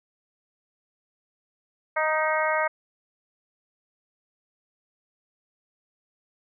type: harmonic tone with a mistuned harmonic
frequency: 311.1 Hz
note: D#4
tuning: in tune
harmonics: 2 / 3 / 4 / 5 / 6 / 7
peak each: -26 / -28 / -29 / -30 / -31 / -31 dBFS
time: 1.96-2.68 s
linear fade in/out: 10 ms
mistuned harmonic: 6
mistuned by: +25 cents
effects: none